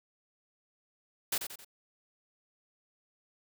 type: noise with echo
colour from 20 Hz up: white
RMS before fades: -31 dBFS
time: 1.32-1.38 s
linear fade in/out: 5 ms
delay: 89 ms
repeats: 3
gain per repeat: -7 dB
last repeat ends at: 1.647 s
effects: none